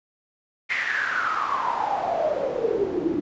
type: noise with band-pass filter sweep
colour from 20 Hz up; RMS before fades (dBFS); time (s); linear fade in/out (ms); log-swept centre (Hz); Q
pink; -25; 0.69-3.21; 20; 2100 to 300; 9.5
effects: resampled to 16000 Hz